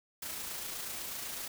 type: noise with amplitude modulation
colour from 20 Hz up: white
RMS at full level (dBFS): -39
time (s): 0.22-1.48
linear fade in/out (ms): 5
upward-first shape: sine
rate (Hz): 28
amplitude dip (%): 30
effects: none